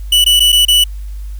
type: tone with dropouts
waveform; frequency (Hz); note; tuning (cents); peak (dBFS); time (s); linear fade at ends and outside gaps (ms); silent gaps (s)
45% pulse; 2960; F#7; 0; -6; 0.12-0.84; 5; 0.243-0.262 / 0.396-0.403 / 0.521-0.526 / 0.652-0.682
effects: added 50 Hz sine -22 dBFS peak until 1.39 s + white hiss -48 dBFS RMS until 1.39 s